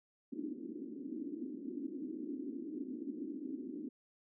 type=band-pass noise; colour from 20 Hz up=pink; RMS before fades=-43 dBFS; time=0.32-3.89 s; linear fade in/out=10 ms; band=250 to 330 Hz; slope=48 dB/octave; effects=none